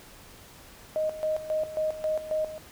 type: tone with tremolo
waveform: sine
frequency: 622.3 Hz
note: D#5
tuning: in tune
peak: -24 dBFS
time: 0.96-2.58 s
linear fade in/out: 0 ms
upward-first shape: square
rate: 3.7 Hz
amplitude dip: 75%
effects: pink hiss -50 dBFS RMS until 2.71 s